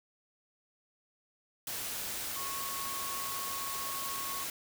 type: tone in noise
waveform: sine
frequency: 1101 Hz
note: C#6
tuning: 12 cents flat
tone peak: -40 dBFS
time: 2.36-4.44 s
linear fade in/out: 2 ms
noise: white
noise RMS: -38 dBFS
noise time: 1.67-4.5 s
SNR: -5 dB
effects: none